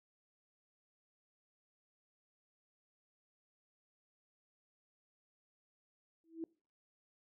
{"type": "tone with exponential growth", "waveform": "sine", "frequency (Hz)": 327.1, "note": "E4", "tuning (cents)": -13, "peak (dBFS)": -35, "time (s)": [6.24, 6.44], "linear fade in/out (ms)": 1, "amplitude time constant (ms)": 43, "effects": ["noise-tail reverb RT60 0.4 s tail -25 dB re dry"]}